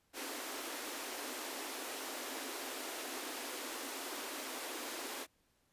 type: high-pass noise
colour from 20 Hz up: pink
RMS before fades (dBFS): -43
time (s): 0.13-5.27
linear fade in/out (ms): 50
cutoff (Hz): 250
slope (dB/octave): 96
effects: pink hiss -75 dBFS RMS until 5.72 s + resampled to 32000 Hz